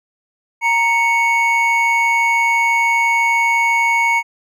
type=tone pair together; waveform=triangle; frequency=932.1 / 2217 Hz; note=A#5 / C#7; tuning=0 / 0 cents; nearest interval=octave + minor third; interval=1500 cents; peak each=-14 / -13 dBFS; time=0.61-4.23 s; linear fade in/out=50 ms; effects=none